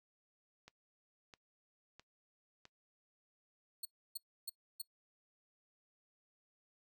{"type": "click train", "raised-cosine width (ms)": 0.2, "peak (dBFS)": -37, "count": 4, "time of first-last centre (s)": [0.68, 2.654], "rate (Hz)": 1.52}
{"type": "tone bursts", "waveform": "10% pulse", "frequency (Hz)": 4337, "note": "C#8", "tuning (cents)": -39, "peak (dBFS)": -33, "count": 4, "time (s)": [3.83, 4.818], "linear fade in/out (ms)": 5, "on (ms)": 22, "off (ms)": 300}
{"effects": ["noise-tail reverb RT60 0.1 s tail -20 dB re dry"]}